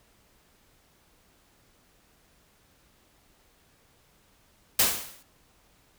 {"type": "noise with exponential decay", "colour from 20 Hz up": "white", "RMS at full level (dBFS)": -18, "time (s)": [4.79, 5.23], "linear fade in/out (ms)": 5, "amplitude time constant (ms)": 95, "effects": ["pink hiss -63 dBFS RMS until 5.98 s"]}